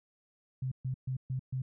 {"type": "tone bursts", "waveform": "sine", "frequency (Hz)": 130, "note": "C3", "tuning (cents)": -11, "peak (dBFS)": -31, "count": 5, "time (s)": [0.62, 1.62], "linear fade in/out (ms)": 5, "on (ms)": 96, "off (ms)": 130, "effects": []}